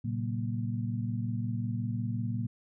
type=tone cluster; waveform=sine; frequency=113.9 / 133.8 / 189.4 / 234.9 Hz; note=A#2 / C3 / F#3 / A#3; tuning=-40 / +39 / +41 / +13 cents; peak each=-32 / -38 / -39 / -36 dBFS; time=0.04-2.47 s; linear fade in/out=10 ms; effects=none